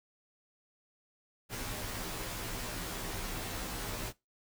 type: noise with comb filter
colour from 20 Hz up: pink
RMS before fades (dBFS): -39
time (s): 1.49-4.13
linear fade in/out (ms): 50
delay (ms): 14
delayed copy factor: -1
effects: noise-tail reverb RT60 0.2 s tail -19 dB re dry